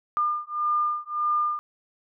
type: beating tone pair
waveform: sine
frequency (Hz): 1204 / 1205.7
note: D6 / D6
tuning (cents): +43 / +45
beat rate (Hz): 1.7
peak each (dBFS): -26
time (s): 0.17-1.59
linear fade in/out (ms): 0
effects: none